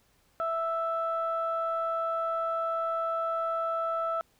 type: tone pair together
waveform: sine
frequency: 659.3 / 1319.5 Hz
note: E5 / E6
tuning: 0 / +1 cents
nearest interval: octave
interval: 1201 cents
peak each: -30 / -29 dBFS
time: 0.4-4.21 s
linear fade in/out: 0 ms
effects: tanh soft clip ceiling -20 dBFS + pink hiss -67 dBFS RMS until 4.39 s